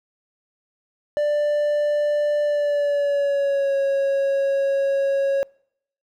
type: tone with pitch glide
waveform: triangle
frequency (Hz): 590 to 550.5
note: D5 to C#5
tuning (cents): +8 to -12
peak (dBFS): -16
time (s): 1.17-5.43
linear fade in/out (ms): 0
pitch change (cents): -120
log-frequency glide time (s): 2.43-3.76
effects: noise-tail reverb RT60 0.7 s tail -26 dB re dry